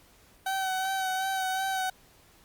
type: tone with vibrato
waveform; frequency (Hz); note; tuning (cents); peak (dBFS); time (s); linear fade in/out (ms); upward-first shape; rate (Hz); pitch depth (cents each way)
30% pulse; 761; F#5; +48; -25; 0.46-1.9; 5; sine; 2.7; 26
effects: pink hiss -59 dBFS RMS until 2.44 s + Opus 48 kbps